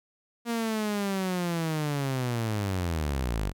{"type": "linear sweep", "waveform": "sawtooth", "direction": "down", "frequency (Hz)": [236.9, 45], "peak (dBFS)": -23, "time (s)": [0.45, 3.53], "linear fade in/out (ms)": 50, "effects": []}